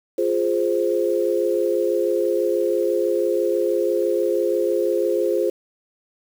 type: chord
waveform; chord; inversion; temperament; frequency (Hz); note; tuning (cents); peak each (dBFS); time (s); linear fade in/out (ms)
sine; F minor; none; equal; 349.2 / 415.3 / 523.3; F4 / Ab4 / C5; 0 / 0 / 0; -22; 0.18-5.5; 5
effects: 7-bit